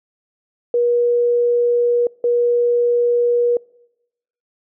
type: tone pair in turn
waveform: sine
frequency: 480 / 480 Hz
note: B4 / B4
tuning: -49 / -49 cents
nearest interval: unison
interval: 0 cents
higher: neither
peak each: -13 dBFS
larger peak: neither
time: 0.74-2.07 / 2.24-3.57 s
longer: neither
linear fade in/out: 2 ms
effects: noise-tail reverb RT60 0.9 s tail -25 dB re dry